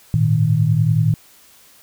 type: chord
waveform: sine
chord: Ab suspended second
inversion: none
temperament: equal with one note detuned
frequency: 103.83 / 114.34 / 155.56 Hz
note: Ab2 / Bb2 / Eb3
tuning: 0 / -33 / 0 cents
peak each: -22 / -16 / -16 dBFS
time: 0.14-1.14 s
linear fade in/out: 0 ms
effects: white hiss -49 dBFS RMS until 1.82 s